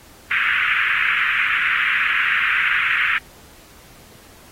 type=band-pass noise; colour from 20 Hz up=pink; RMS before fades=-19 dBFS; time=0.31-3.18 s; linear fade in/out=0 ms; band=1400 to 2600 Hz; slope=48 dB/octave; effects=pink hiss -47 dBFS RMS until 4.51 s + AAC 48 kbps